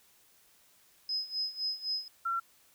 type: tone with tremolo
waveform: sine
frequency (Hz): 5070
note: D#8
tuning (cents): +32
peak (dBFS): -29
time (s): 1.09-2.08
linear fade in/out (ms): 2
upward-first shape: sine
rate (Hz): 3.9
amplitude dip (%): 85
type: tone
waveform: sine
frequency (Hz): 1360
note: F6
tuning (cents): -46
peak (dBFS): -29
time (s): 2.25-2.4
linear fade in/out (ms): 10
effects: white hiss -64 dBFS RMS until 2.74 s